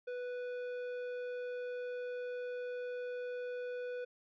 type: tone with tanh clipping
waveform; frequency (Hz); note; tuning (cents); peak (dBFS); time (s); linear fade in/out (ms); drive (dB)
triangle; 493.9; B4; 0; -40; 0.07-4.05; 10; 15
effects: none